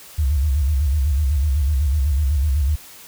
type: tone with vibrato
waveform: sine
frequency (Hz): 71.1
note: C#2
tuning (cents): +45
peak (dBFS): -15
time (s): 0.18-2.76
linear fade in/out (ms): 10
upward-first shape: square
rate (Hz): 8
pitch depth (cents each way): 130
effects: white hiss -42 dBFS RMS until 3.07 s